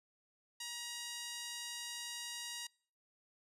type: tone with band-pass filter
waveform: 5% pulse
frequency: 951 Hz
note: A#5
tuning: 34 cents sharp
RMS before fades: -45 dBFS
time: 0.6-2.67 s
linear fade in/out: 5 ms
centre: 3700 Hz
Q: 0.54
effects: noise-tail reverb RT60 0.5 s tail -26 dB re dry + resampled to 32000 Hz